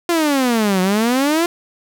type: exponential two-way sweep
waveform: sawtooth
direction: down then up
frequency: 351 to 181.2 to 351 Hz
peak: -10 dBFS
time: 0.09-1.46 s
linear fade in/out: 2 ms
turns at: 0.81 s
effects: none